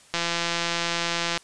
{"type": "click train", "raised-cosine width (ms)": 0.2, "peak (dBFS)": -8, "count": 211, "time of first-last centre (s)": [0.14, 1.375], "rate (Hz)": 170, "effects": ["white hiss -53 dBFS RMS until 1.43 s", "resampled to 22050 Hz"]}